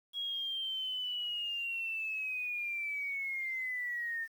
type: linear sweep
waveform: sine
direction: down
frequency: 3322 to 1804 Hz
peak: -34 dBFS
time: 0.13-4.28 s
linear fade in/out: 50 ms
effects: 10-bit